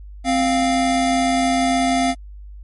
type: tone pair together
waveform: square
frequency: 261.6 / 698.4 Hz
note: C4 / F5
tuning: 0 / 0 cents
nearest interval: octave + perfect fourth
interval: 1700 cents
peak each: -19 dBFS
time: 0.24-2.15 s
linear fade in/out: 50 ms
effects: added 50 Hz sine -34 dBFS peak until 2.63 s + MP3 48 kbps